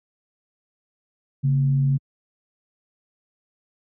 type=tone with frequency modulation; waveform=sine; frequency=138.59 Hz; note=C#3; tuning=in tune; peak=-16 dBFS; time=1.43-1.98 s; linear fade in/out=20 ms; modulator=94.6 Hz; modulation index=0.31; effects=high-pass 80 Hz 12 dB/octave